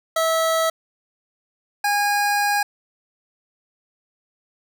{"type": "tone pair in turn", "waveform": "25% pulse", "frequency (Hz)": [650, 818.9], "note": ["E5", "G#5"], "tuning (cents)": [-24, -25], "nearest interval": "major third", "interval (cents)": 399, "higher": "second", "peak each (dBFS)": -14, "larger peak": "neither", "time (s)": [[0.16, 0.7], [1.84, 2.63]], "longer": "second", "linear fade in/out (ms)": 5, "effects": []}